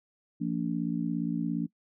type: harmonic tone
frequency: 57.3 Hz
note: A#1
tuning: 29 cents flat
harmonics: 3 / 4 / 5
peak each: -32 / -32 / -32 dBFS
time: 0.4-1.67 s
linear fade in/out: 20 ms
effects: noise-tail reverb RT60 0.1 s tail -23 dB re dry